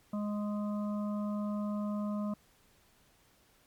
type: harmonic tone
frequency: 207.7 Hz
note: G#3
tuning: in tune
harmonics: 1 / 3 / 5 / 6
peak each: -32 / -42 / -47 / -49 dBFS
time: 0.13-2.34 s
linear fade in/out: 5 ms
effects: pink hiss -66 dBFS RMS until 3.66 s + MP3 96 kbps